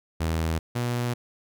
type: tone pair in turn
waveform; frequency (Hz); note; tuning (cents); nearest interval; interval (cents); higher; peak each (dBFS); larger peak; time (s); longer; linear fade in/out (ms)
sawtooth; 81 / 121.06; E2 / B2; -30 / -34; perfect fifth; 696; second; -20 / -21; first; 0.2-0.59 / 0.75-1.14; neither; 10
effects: none